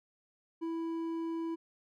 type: tone with hard clipping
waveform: triangle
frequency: 329.6 Hz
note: E4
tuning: in tune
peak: -35 dBFS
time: 0.61-1.56 s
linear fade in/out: 20 ms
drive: 9 dB
effects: none